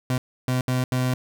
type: tone bursts at uneven times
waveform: 30% pulse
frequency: 127.2 Hz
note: C3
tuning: 48 cents flat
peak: -18 dBFS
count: 4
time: 0.1-0.18 / 0.48-0.61 / 0.68-0.84 / 0.92-1.14 s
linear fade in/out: 2 ms
effects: 9-bit